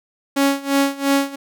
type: tone with tremolo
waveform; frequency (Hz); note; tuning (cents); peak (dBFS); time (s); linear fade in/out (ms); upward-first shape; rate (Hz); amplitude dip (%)
sawtooth; 277.4; C#4; +1; -9; 0.36-1.36; 10; sine; 2.9; 90
effects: none